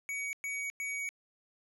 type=tone bursts at uneven times; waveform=square; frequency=2251 Hz; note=C#7; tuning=26 cents sharp; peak=-35 dBFS; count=3; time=0.09-0.33 / 0.44-0.7 / 0.8-1.09 s; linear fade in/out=0 ms; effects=low-pass 12000 Hz 12 dB/octave